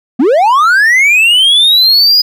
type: linear sweep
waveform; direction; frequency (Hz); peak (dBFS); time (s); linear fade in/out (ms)
triangle; up; 217.6 to 4988; -3; 0.19-2.22; 10
effects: none